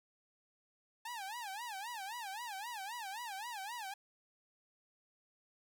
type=tone with vibrato; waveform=sawtooth; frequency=864 Hz; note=A5; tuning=32 cents flat; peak=-38 dBFS; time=1.05-3.94 s; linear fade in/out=5 ms; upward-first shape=sine; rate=3.8 Hz; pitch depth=220 cents each way; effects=none